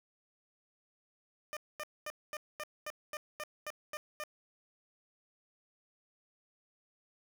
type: tone bursts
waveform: 15% pulse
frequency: 604 Hz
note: D5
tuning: 48 cents sharp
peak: -32 dBFS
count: 11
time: 1.53-4.237 s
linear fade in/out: 0 ms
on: 37 ms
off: 230 ms
effects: none